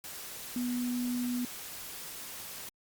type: tone in noise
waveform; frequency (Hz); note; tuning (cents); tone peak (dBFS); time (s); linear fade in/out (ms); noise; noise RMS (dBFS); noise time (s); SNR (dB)
sine; 245.5; B3; -10; -30; 0.56-1.45; 2; white; -43; 0.04-2.69; +10
effects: Opus 48 kbps